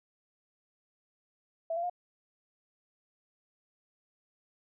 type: tone with pitch steps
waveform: sine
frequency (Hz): 659.3 / 684.5 / 710.7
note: E5 / F5 / F5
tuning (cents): 0 / -35 / +30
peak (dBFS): -30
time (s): 1.7-1.898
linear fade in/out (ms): 5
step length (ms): 66
effects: none